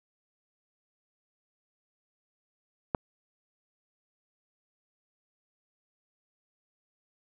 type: click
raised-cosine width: 1 ms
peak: -12 dBFS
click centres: 2.948 s
effects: none